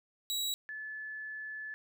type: tone pair in turn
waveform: sawtooth / sine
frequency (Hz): 3884 / 1730.1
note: B7 / A6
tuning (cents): -30 / -30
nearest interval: octave + major second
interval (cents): 1400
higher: first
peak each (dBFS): -29 / -39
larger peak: first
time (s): 0.3-0.54 / 0.69-1.74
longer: second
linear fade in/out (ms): 0
effects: none